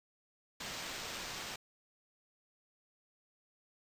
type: noise with sample-and-hold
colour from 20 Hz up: white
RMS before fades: -43 dBFS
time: 0.6-1.56 s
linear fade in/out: 5 ms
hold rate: 11025 Hz
effects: resampled to 32000 Hz